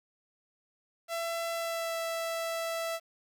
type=tone with pitch glide; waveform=sawtooth; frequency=670 to 661.5 Hz; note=E5 to E5; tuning=+28 to +6 cents; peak=-28 dBFS; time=1.08-3 s; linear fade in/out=50 ms; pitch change=-22 cents; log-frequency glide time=1.52-1.97 s; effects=10-bit